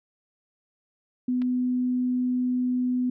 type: tone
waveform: sine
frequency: 250.3 Hz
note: B3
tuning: 23 cents sharp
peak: -22 dBFS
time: 1.28-3.1 s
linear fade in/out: 5 ms
type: clicks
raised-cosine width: 0.3 ms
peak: -29 dBFS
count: 2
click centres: 1.418 / 1.421 s
effects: none